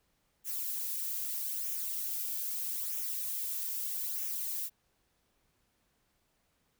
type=noise with flanger; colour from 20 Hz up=violet; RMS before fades=-36 dBFS; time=0.44-4.7 s; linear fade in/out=50 ms; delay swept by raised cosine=0.22 to 2.42 ms; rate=0.79 Hz; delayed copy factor=-0.5; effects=pink hiss -75 dBFS RMS until 6.79 s